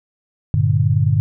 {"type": "chord", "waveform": "sine", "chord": "G minor", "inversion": "none", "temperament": "equal", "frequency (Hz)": [98, 116.54, 146.83], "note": ["G2", "Bb2", "D3"], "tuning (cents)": [0, 0, 0], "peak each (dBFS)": -17, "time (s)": [0.54, 1.2], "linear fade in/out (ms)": 0, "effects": []}